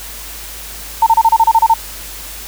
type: tone bursts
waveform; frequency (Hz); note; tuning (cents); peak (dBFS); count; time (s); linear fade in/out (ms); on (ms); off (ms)
sine; 904; A5; +47; -5; 10; 1.02-1.74; 5; 45; 30
effects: added 50 Hz sine -34 dBFS peak until 2.47 s + white hiss -30 dBFS RMS until 2.47 s

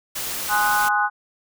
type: noise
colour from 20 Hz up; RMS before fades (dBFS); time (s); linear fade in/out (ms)
white; -28; 0.15-0.89; 10
type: chord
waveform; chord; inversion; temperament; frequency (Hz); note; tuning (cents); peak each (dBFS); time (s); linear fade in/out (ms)
sine; Ab dominant seventh; none; equal; 830.6 / 1046.5 / 1244.5 / 1480; Ab5 / C6 / Eb6 / Gb6; 0 / 0 / 0 / 0; -21 / -26 / -25 / -21; 0.48-1.1; 50
effects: none

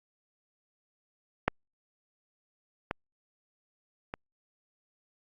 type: clicks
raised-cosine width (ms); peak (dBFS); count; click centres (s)
0.5; -8 / -15 / -20; 3; 1.48 / 2.911 / 4.139
effects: Opus 48 kbps

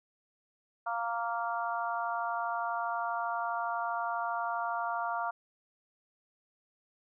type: harmonic tone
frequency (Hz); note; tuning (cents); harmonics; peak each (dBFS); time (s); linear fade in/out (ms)
232.4; A#3; -5; 3 / 4 / 5 / 6; -35 / -36 / -37 / -38; 0.86-5.31; 10
effects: none

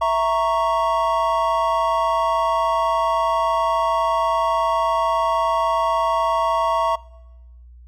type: chord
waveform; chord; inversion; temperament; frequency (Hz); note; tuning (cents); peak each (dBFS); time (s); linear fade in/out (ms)
triangle; A# diminished; second; equal; 659.3 / 932.3 / 1108.7; E5 / A#5 / C#6; 0 / 0 / 0; -19; 0.01-6.96; 10
effects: noise-tail reverb RT60 1.0 s tail -23 dB re dry + added 60 Hz sine -41 dBFS peak until 7.87 s

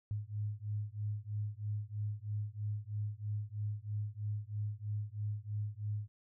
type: beating tone pair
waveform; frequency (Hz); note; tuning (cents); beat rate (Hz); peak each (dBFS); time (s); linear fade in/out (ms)
sine; 103.3 / 106.4; G#2 / G#2; -9 / +42; 3.1; -39 / -39; 0.11-6.08; 0
effects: none

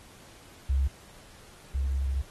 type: tone pair in turn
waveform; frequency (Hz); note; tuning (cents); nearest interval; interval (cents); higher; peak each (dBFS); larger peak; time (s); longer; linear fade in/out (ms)
sine; 67.4 / 67.4; C#2 / C#2; -48 / -48; unison; 0; neither; -22 / -25; first; 0.69-0.88 / 1.74-2.22; second; 10
effects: pink hiss -53 dBFS RMS until 2.3 s + AAC 32 kbps

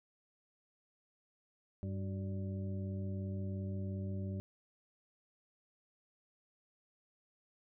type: harmonic tone with a mistuned harmonic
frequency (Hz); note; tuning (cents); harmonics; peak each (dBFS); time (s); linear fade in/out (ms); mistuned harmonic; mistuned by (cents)
97.2; G2; -14; 1 / 2 / 3 / 4 / 6; -38 / -42 / -53 / -51 / -53; 1.83-4.4; 0; 4; -52
effects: none

